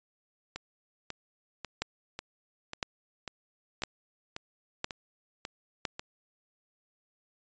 two click trains, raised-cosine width 0.2 ms, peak -13 / -20 dBFS, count 5 / 11, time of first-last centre 1.82-5.852 / 0.56-5.995 s, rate 0.992 / 1.84 Hz, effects resampled to 16000 Hz

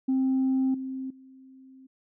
sine tone with level steps, 263.2 Hz, C4, 10 cents sharp, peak -20 / -31 / -48 dBFS, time 0.08-1.87 s, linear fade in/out 10 ms, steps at 0.74 / 1.1 s, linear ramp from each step 5 ms, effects tanh soft clip ceiling -19 dBFS

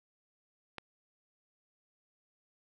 click, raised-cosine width 0.3 ms, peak -24 dBFS, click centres 0.783 s, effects none

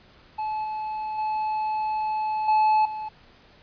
triangle tone with level steps, 862 Hz, A5, 36 cents flat, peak -24 / -26 / -22 / -15 / -28 dBFS, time 0.38-3.09 s, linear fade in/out 10 ms, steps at 0.64 / 1.18 / 2.48 / 2.85 s, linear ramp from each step 5 ms, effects pink hiss -54 dBFS RMS until 3.62 s + resampled to 11025 Hz

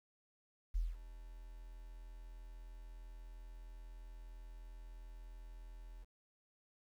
sine tone with ADSR envelope, 41.53 Hz, E1, 14 cents sharp, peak -31 dBFS, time 0.74-6.05 s, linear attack 18 ms, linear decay 200 ms, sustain -18 dB, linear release 25 ms, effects 11-bit

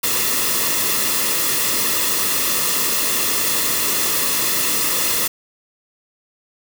white noise with comb filter, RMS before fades -19 dBFS, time 0.03-5.28 s, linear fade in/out 10 ms, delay 1.3 ms, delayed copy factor -0.6, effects none

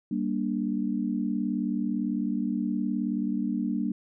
sine chord, G minor, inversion none, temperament just, 196 / 235.2 / 294 Hz, G3 / Bb3 / D4, 0 / +16 / +2 cents, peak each -30 / -29 / -31 dBFS, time 0.11-3.92 s, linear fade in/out 5 ms, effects none

